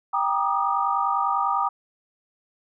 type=tone cluster; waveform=sine; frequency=789 / 949 / 1191 / 1241 Hz; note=G5 / A#5 / D6 / D#6; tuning=+11 / +31 / +24 / -5 cents; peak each=-26 dBFS; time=0.13-1.69 s; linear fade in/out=10 ms; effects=none